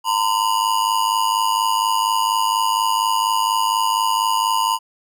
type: ring-modulated tone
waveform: square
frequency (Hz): 967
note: B5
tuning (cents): -37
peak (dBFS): -14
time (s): 0.04-4.79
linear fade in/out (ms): 50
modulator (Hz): 52.1
effects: none